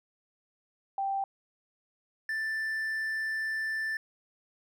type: tone pair in turn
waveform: sine / triangle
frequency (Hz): 784 / 1768.2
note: G5 / A6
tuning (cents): 0 / +8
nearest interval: octave + major second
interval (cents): 1408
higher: second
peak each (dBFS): -28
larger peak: neither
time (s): 0.98-1.24 / 2.29-3.97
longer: second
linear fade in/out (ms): 2
effects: none